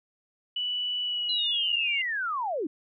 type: tone with pitch glide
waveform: sine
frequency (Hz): 2960 to 2797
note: F#7 to F7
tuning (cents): 0 to +2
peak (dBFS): -27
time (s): 0.56-2.02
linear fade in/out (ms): 5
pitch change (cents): -98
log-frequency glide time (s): 1.02-1.88
type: linear sweep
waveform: sine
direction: down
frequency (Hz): 4071 to 269.7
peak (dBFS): -27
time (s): 1.29-2.67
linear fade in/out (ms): 5
effects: none